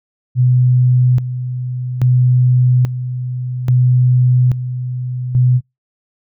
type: tone with tremolo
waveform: sine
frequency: 125.5 Hz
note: B2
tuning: 28 cents sharp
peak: -8 dBFS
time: 0.35-5.61 s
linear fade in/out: 50 ms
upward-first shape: square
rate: 0.6 Hz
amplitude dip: 70%
effects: noise-tail reverb RT60 0.2 s tail -26 dB re dry